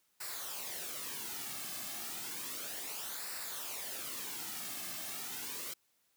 white noise with flanger, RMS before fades -42 dBFS, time 0.2-5.74 s, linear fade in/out 10 ms, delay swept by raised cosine 0.31 to 2.11 ms, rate 0.32 Hz, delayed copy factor -0.6, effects white hiss -75 dBFS RMS until 6.16 s + high-pass 80 Hz 12 dB/octave

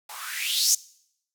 violet noise with band-pass filter sweep, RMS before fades -26 dBFS, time 0.09-0.75 s, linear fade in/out 5 ms, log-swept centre 810 to 6600 Hz, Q 5.3, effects noise-tail reverb RT60 0.7 s tail -22 dB re dry

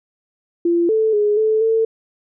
sine tone with pitch steps, 342.3 / 439.5 / 416.7 / 436.1 / 447.7 Hz, F4 / A4 / G#4 / A4 / A4, -35 / -2 / +6 / -15 / +30 cents, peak -13 dBFS, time 0.65-1.85 s, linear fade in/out 5 ms, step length 240 ms, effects none

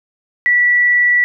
sine tone, 1953 Hz, B6, 20 cents flat, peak -9 dBFS, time 0.46-1.24 s, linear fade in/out 0 ms, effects none

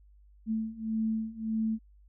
sine beating tone pair, 220 / 221.7 Hz, A3 / A3, 0 / +13 cents, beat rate 1.7 Hz, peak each -33 / -31 dBFS, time 0.46-1.79 s, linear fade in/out 50 ms, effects added 50 Hz sine -55 dBFS peak until 2.08 s

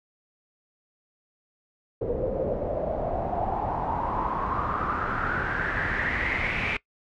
pink noise with low-pass filter sweep, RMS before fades -28 dBFS, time 2.01-6.77 s, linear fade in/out 5 ms, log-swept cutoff 470 to 2400 Hz, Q 6.4, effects noise-tail reverb RT60 0.1 s tail -20 dB re dry

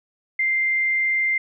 sine tone, 2093 Hz, C7, in tune, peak -18 dBFS, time 0.39-1.38 s, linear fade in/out 5 ms, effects none

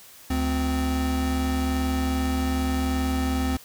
square tone pair together, 72.6 / 258.7 Hz, D2 / C4, -19 / -19 cents, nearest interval octave + minor seventh, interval 2200 cents, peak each -26 dBFS, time 0.3-3.57 s, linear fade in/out 5 ms, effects white hiss -48 dBFS RMS until 3.64 s

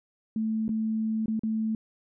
sine tone with dropouts, 220 Hz, A3, in tune, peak -25 dBFS, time 0.36-1.75 s, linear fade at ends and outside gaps 2 ms, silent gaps 0.681-0.691 / 1.259-1.281 / 1.394-1.434 s, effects none

